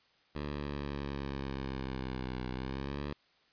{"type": "linear two-way sweep", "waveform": "10% pulse", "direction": "down then up", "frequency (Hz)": [73.6, 62.7, 73.6], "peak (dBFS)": -28, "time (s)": [0.35, 3.13], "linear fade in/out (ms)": 5, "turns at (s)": 2.49, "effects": ["white hiss -68 dBFS RMS until 3.52 s", "resampled to 11025 Hz"]}